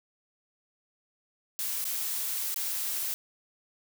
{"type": "noise with dropouts", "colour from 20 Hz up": "blue", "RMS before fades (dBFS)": -32, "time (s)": [1.59, 3.14], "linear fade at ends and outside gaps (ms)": 0, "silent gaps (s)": [[1.842, 1.852], [2.543, 2.561]], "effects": []}